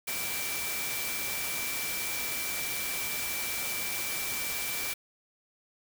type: tone in noise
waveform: sine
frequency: 2334 Hz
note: D7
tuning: 11 cents flat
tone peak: -37 dBFS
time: 0.07-4.94 s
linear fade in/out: 10 ms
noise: white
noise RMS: -34 dBFS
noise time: 0.07-4.94 s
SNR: -6 dB
effects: none